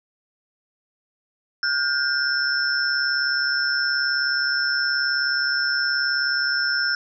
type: tone cluster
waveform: sine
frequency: 1435 / 1574 / 5340 Hz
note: F6 / G6 / E8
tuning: +47 / +7 / +22 cents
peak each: -24 dBFS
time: 1.63-6.95 s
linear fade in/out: 2 ms
effects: none